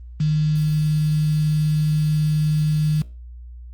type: tone with quantisation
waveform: sine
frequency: 153.1 Hz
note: D#3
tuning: 28 cents flat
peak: -16 dBFS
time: 0.2-3.02 s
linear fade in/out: 5 ms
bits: 6
effects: added 60 Hz sine -35 dBFS peak until 3.73 s + Opus 24 kbps